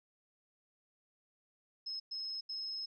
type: tone bursts at uneven times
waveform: sine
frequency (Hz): 5170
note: E8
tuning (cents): -34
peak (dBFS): -38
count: 3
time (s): 1.86-2 / 2.11-2.41 / 2.49-2.86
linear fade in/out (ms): 10
effects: none